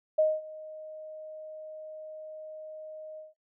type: tone with ADSR envelope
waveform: sine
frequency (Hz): 622.3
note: D#5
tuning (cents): 0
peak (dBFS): -19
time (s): 0.18-3.34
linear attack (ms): 10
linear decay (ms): 220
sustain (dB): -21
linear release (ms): 160
effects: noise-tail reverb RT60 0.2 s tail -21 dB re dry